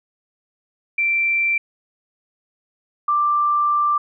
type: tone pair in turn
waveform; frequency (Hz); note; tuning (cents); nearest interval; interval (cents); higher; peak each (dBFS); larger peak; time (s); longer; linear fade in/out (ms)
sine; 2349 / 1179.9; D7 / D6; 0 / +8; octave; 1192; first; -16 / -15; second; 0.98-1.58 / 3.08-3.98; second; 5
effects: none